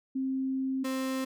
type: tone pair in turn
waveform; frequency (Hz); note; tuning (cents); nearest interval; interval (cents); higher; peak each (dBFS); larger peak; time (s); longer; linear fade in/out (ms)
sine / 35% pulse; 264.7 / 263; C4 / C4; +20 / +9; unison; 11; first; -28; neither; 0.15-0.84 / 0.84-1.25; first; 10
effects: none